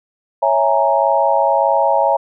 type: chord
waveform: sine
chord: A# half-diminished seventh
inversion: first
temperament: equal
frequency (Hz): 554.4 / 659.3 / 830.6 / 932.3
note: C#5 / E5 / G#5 / A#5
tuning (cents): 0 / 0 / 0 / 0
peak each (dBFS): -17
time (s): 0.42-2.17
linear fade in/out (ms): 10
effects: none